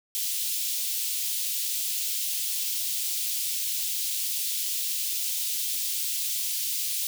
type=high-pass noise; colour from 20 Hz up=white; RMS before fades=-29 dBFS; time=0.15-7.07 s; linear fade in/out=0 ms; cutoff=2900 Hz; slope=24 dB/octave; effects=none